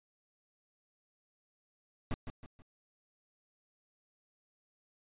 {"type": "noise with echo", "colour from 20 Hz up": "brown", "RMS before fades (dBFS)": -33, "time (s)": [2.11, 2.14], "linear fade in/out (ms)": 0, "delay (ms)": 160, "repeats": 3, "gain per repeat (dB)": -8, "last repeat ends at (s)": 2.62, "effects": ["resampled to 8000 Hz"]}